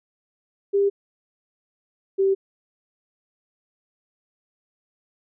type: tone pair in turn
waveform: sine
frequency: 399.4 / 388.3 Hz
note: G4 / G4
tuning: +32 / -16 cents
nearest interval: unison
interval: 48 cents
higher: first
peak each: -16 dBFS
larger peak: neither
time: 0.73-0.9 / 2.18-2.35 s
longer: neither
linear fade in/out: 20 ms
effects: none